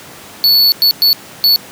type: tone bursts at uneven times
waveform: square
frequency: 4435 Hz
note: C#8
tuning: in tune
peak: -7 dBFS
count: 4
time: 0.44-0.72 / 0.82-0.91 / 1.02-1.13 / 1.44-1.56 s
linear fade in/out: 0 ms
effects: pink hiss -34 dBFS RMS until 1.71 s + high-pass 150 Hz 12 dB/octave